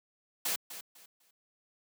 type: noise with echo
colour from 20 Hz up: white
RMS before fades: -32 dBFS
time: 0.45-0.56 s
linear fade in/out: 5 ms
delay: 250 ms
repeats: 3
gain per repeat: -12 dB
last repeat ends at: 1.31 s
effects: high-pass 200 Hz 12 dB/octave